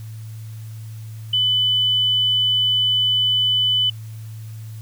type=tone; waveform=sine; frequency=3000 Hz; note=F#7; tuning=23 cents sharp; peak=-15 dBFS; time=1.33-3.9 s; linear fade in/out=5 ms; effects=added 110 Hz sine -31 dBFS peak until 4.81 s + white hiss -50 dBFS RMS until 4.81 s